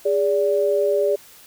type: tone pair together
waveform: sine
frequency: 409.4 / 579 Hz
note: G#4 / D5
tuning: -25 / -25 cents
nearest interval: tritone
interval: 600 cents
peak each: -19 dBFS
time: 0.05-1.16 s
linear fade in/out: 10 ms
effects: white hiss -47 dBFS RMS until 1.46 s